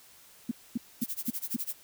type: tone bursts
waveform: sine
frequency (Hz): 235.4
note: A#3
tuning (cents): +17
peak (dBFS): -26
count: 5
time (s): 0.49-1.565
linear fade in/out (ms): 5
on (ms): 23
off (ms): 240
type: noise with tremolo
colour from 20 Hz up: violet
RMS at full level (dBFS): -33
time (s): 1.01-1.75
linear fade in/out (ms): 10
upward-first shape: sine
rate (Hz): 12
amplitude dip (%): 100
effects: white hiss -56 dBFS RMS until 1.83 s